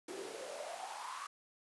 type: noise with high-pass filter sweep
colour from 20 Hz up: pink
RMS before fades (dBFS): -45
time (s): 0.08-1.27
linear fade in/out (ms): 5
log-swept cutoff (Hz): 340 to 1200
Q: 7.7
effects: resampled to 24000 Hz